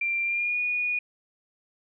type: tone with pitch glide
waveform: sine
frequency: 2369 to 2455 Hz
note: D7 to D#7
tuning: +14 to -24 cents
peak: -24 dBFS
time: 0.01-0.99 s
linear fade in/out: 5 ms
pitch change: +62 cents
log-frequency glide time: 0.23-0.59 s
effects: none